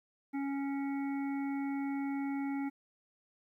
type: harmonic tone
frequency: 277.2 Hz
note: C#4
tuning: in tune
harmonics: 1 / 3 / 5 / 7 / 8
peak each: -33 / -44 / -52 / -53 / -50 dBFS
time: 0.33-2.7 s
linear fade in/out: 20 ms
effects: 12-bit